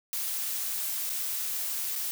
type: noise with dropouts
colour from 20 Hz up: blue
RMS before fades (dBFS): -32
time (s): 0.13-2.11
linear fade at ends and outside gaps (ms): 0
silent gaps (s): 1.094-1.099 / 1.955-1.96
effects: none